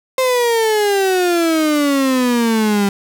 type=exponential sweep; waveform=35% pulse; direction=down; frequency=525 to 197.2 Hz; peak=-11 dBFS; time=0.18-2.89 s; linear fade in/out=2 ms; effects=none